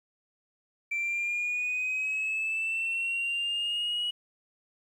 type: linear sweep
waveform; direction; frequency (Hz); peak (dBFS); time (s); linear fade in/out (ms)
sine; up; 2338 to 2921; -26; 0.91-4.11; 10
effects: tanh soft clip ceiling -25 dBFS + 10-bit